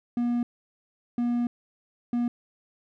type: tone bursts at uneven times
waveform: triangle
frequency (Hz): 240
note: B3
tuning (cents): -49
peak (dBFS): -21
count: 3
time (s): 0.17-0.43 / 1.18-1.47 / 2.13-2.28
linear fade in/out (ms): 2
effects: none